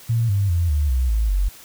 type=tone with pitch steps; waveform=sine; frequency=115.5 / 99.39 / 85.53 / 73.61 / 63.34 / 54.51 / 46.91 Hz; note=A#2 / G2 / F2 / D2 / B1 / A1 / F#1; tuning=-16 / +24 / -36 / +5 / +44 / -15 / +25 cents; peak=-16 dBFS; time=0.09-1.49 s; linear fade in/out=10 ms; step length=200 ms; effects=white hiss -44 dBFS RMS until 1.64 s